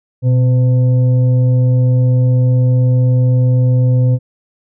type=tone with frequency modulation; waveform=sine; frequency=124.1 Hz; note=B2; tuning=9 cents sharp; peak=-8 dBFS; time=0.22-4.19 s; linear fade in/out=50 ms; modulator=384 Hz; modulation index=0.33; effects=none